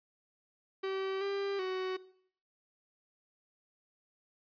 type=tone with pitch steps; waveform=45% pulse; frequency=384.6 / 397.1 / 373.4 Hz; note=G4 / G4 / F#4; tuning=-33 / +22 / +16 cents; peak=-33 dBFS; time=0.83-1.97 s; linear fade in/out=10 ms; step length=380 ms; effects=noise-tail reverb RT60 0.6 s tail -18 dB re dry + resampled to 11025 Hz